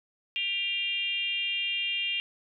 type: tone with frequency modulation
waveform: sine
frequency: 2794 Hz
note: F7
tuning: in tune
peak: -27 dBFS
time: 0.36-2.2 s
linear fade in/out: 0 ms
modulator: 410 Hz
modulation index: 0.96
effects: none